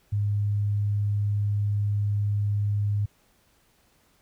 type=tone; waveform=sine; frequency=102.8 Hz; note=G#2; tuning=17 cents flat; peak=-22 dBFS; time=0.12-3.06 s; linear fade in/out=10 ms; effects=pink hiss -64 dBFS RMS until 4.21 s

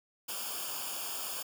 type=noise with comb filter; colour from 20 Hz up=white; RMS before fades=-38 dBFS; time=0.28-1.43 s; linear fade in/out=10 ms; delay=0.5 ms; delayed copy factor=-0.85; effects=none

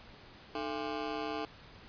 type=ring-modulated tone; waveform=20% pulse; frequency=372.8 Hz; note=F#4; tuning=13 cents sharp; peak=-27 dBFS; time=0.55-1.45 s; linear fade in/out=2 ms; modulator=67.1 Hz; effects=pink hiss -54 dBFS RMS until 1.88 s + resampled to 11025 Hz

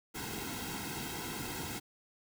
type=noise with comb filter; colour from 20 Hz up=pink; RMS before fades=-40 dBFS; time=0.14-1.8 s; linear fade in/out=20 ms; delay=1.7 ms; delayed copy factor=-0.85; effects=none

